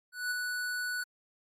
square tone with ADSR envelope, 1480 Hz, F#6, in tune, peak -30 dBFS, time 0.12-1.04 s, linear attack 190 ms, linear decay 17 ms, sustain -3 dB, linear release 12 ms, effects AAC 48 kbps

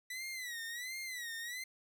sawtooth tone with vibrato, 1966 Hz, B6, 8 cents flat, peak -37 dBFS, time 0.1-1.64 s, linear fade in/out 5 ms, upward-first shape sine, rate 1.4 Hz, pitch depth 130 cents each way, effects none

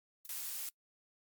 violet noise with exponential decay, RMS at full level -44 dBFS, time 0.25-0.33 s, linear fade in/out 0 ms, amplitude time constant 17 ms
blue noise, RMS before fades -41 dBFS, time 0.29-0.69 s, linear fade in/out 2 ms
effects noise-tail reverb RT60 0.1 s tail -24 dB re dry + MP3 96 kbps

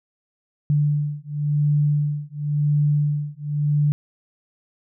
sine beating tone pair, 146.83 / 147.77 Hz, D3 / D3, 0 / +11 cents, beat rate 0.94 Hz, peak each -21 dBFS, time 0.7-3.92 s, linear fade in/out 0 ms, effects none

